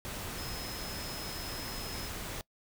sine tone in noise, 5140 Hz, E8, 45 cents flat, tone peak -44 dBFS, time 0.38-2.08 s, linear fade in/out 0 ms, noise pink, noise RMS -40 dBFS, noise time 0.05-2.41 s, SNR -7 dB, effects noise-tail reverb RT60 0.1 s tail -23 dB re dry

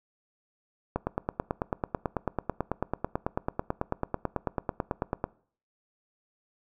click train, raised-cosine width 1 ms, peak -13 dBFS, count 40, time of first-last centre 0.96-5.241 s, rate 9.11 Hz, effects noise-tail reverb RT60 0.5 s tail -22 dB re dry

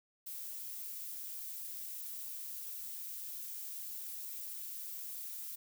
violet noise, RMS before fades -44 dBFS, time 0.26-5.56 s, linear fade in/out 10 ms, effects none

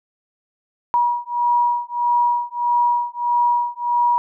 sine beating tone pair, 960 / 961.6 Hz, B5 / B5, -49 / -46 cents, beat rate 1.6 Hz, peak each -19 dBFS, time 0.94-4.18 s, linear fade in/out 0 ms, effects none

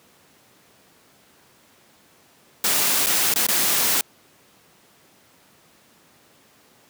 white noise with dropouts, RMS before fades -20 dBFS, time 2.64-4.01 s, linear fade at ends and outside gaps 2 ms, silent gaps 3.062-3.068 / 3.339-3.359 / 3.467-3.486 s, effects pink hiss -55 dBFS RMS until 6.89 s + high-pass 150 Hz 12 dB/octave

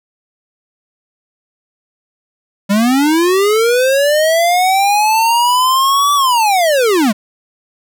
square linear two-way sweep, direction up then down, 193.7 to 1160 to 193.7 Hz, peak -10 dBFS, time 2.69-7.13 s, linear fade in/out 20 ms, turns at 6.14 s, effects none

